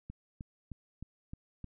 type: click train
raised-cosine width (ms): 5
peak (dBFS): -30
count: 6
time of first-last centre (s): 0.1-1.643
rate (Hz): 3.24
effects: none